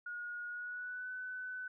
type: tone with pitch glide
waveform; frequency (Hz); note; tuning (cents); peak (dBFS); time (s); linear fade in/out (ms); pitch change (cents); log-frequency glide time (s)
sine; 1442 to 1504.1; F#6 to F#6; -45 to +28; -40; 0.06-1.68; 5; +73; 0.47-1.11
effects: none